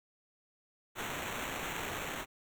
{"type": "noise with sample-and-hold", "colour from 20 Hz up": "violet", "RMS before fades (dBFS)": -39, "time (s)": [0.95, 2.26], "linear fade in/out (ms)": 50, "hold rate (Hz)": 4900, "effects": []}